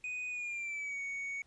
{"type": "tone with pitch glide", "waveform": "triangle", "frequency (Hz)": [2489, 2230], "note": ["D#7", "C#7"], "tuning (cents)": [0, 10], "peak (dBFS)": -35, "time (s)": [0.04, 1.42], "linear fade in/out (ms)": 2, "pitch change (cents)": -190, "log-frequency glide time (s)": [0.29, 1.01], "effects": ["pink hiss -69 dBFS RMS until 1.46 s", "resampled to 22050 Hz"]}